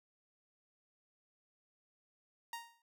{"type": "tone with exponential decay", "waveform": "sawtooth", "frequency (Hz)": 932.3, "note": "A#5", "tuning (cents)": 0, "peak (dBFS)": -35, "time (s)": [2.53, 2.82], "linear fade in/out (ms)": 2, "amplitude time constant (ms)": 63, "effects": []}